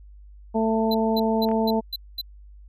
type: harmonic tone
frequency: 222.4 Hz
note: A3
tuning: 19 cents sharp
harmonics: 1 / 2 / 3 / 4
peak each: -22 / -25 / -27 / -28 dBFS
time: 0.54-1.81 s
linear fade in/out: 20 ms
type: tone bursts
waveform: square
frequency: 4027 Hz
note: B7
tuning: 33 cents sharp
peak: -27 dBFS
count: 6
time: 0.91-2.214 s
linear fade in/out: 5 ms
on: 34 ms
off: 220 ms
type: clicks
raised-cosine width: 0.5 ms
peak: -25 dBFS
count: 2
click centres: 1.489 / 1.515 s
effects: added 50 Hz sine -43 dBFS peak until 2.68 s